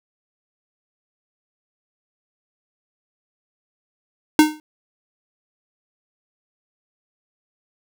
square tone with exponential decay, 306.4 Hz, D#4, 27 cents flat, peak -6 dBFS, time 4.39-4.6 s, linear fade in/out 1 ms, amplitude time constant 44 ms, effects none

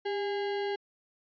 sine tone with sample-and-hold, 400 Hz, G4, 35 cents sharp, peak -29 dBFS, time 0.05-0.76 s, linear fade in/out 10 ms, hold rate 1225 Hz, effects resampled to 11025 Hz

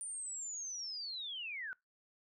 sine linear sweep, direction down, 9220 to 1444 Hz, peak -40 dBFS, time 0.01-1.73 s, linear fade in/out 0 ms, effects noise-tail reverb RT60 0.2 s tail -24 dB re dry

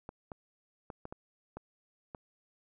clicks, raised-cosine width 1 ms, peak -28 dBFS, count 7, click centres 0.091 / 0.318 / 0.902 / 1.054 / 1.125 / 1.57 / 2.148 s, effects none

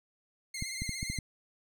15% pulse tone with vibrato, 2109 Hz, C7, 13 cents sharp, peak -30 dBFS, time 0.54-1.19 s, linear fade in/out 5 ms, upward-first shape sine, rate 17 Hz, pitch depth 52 cents each way
clicks, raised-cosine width 5 ms, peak -23 dBFS, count 6, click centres 0.624 / 0.82 / 0.893 / 1.029 / 1.1 / 1.187 s
effects none

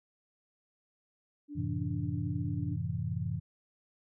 sine tone with tremolo, 291.9 Hz, D4, 10 cents flat, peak -38 dBFS, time 1.48-2.78 s, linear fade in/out 50 ms, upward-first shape sine, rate 9.1 Hz, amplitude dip 25%
sine chord, F# half-diminished seventh, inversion none, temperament just, 92.5 / 111 / 133.2 / 166.5 Hz, F#2 / A2 / C3 / E3, 0 / +16 / +31 / +18 cents, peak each -37 dBFS, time 1.55-3.4 s, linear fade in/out 20 ms
effects none

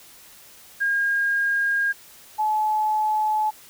sine tone pair in turn, 1620 / 858.2 Hz, G#6 / A5, -43 / -43 cents, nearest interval major seventh, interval 1100 cents, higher first, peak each -19 dBFS, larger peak neither, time 0.8-1.93 / 2.38-3.51 s, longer neither, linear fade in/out 20 ms, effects white hiss -48 dBFS RMS until 3.69 s

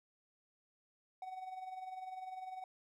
triangle tone with tremolo, 750 Hz, F#5, 23 cents sharp, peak -39 dBFS, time 1.22-2.64 s, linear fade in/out 2 ms, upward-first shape sine, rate 20 Hz, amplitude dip 60%, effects none

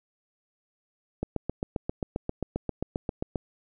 click train, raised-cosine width 2 ms, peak -15 dBFS, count 17, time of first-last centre 1.23-3.358 s, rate 7.52 Hz, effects none

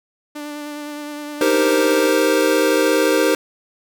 sawtooth tone with vibrato, 295.3 Hz, D4, 10 cents sharp, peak -24 dBFS, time 0.35-2.1 s, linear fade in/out 10 ms, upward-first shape sine, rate 9.7 Hz, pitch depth 18 cents each way
square chord, C minor seventh, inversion first, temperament equal, 311.1 / 392 / 466.2 / 523.3 Hz, Eb4 / G4 / Bb4 / C5, 0 / 0 / 0 / 0 cents, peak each -20 / -21 / -20 / -20 dBFS, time 1.41-3.35 s, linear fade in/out 2 ms
effects none

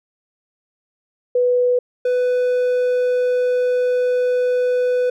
sine / triangle tone pair in turn, 493.9 / 497.6 Hz, B4 / B4, 0 / +13 cents, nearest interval unison, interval 13 cents, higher second, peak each -13 dBFS, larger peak neither, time 1.35-1.79 / 2.05-5.1 s, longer second, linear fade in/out 5 ms, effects none

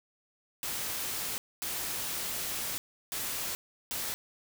white noise bursts at uneven times, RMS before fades -35 dBFS, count 4, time 0.63-1.38 / 1.62-2.78 / 3.12-3.55 / 3.91-4.14 s, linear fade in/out 0 ms, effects none

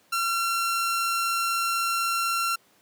sawtooth tone, 1364 Hz, F6, 41 cents flat, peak -20 dBFS, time 0.12-2.56 s, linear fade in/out 10 ms, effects pink hiss -61 dBFS RMS until 2.81 s + high-pass 200 Hz 12 dB/octave

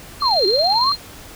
sine tone with tremolo, 4186 Hz, C8, in tune, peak -15 dBFS, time 0.2-0.97 s, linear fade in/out 50 ms, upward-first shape square, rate 18 Hz, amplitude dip 40%
sine linear two-way sweep, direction down then up, 1174.7 to 353.8 to 1174.7 Hz, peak -16 dBFS, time 0.22-0.92 s, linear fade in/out 2 ms, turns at 0.46 s
clicks, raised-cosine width 0.3 ms, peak -21 / -23 dBFS, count 2, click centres 0.724 / 0.738 s
effects pink hiss -39 dBFS RMS until 1.35 s

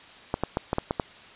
clicks, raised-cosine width 1 ms, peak -10 dBFS, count 7, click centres 0.341 / 0.436 / 0.571 / 0.731 / 0.784 / 0.909 / 0.998 s, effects white hiss -48 dBFS RMS until 1.35 s + resampled to 8000 Hz

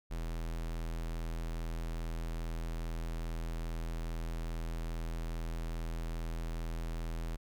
square tone, 41.2 Hz, E1, in tune, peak -36 dBFS, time 0.1-7.37 s, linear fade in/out 20 ms, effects none

